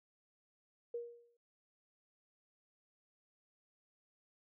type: tone with exponential decay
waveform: sine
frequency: 473.4 Hz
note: A#4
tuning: 27 cents sharp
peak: -36 dBFS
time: 0.94-1.37 s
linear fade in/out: 5 ms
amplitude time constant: 92 ms
effects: none